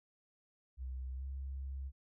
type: tone with pitch glide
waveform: sine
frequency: 64.4 to 67.33 Hz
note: C2 to C#2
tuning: -27 to -50 cents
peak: -39 dBFS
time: 0.77-1.92 s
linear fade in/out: 50 ms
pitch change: +77 cents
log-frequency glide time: 1.15-1.24 s
effects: none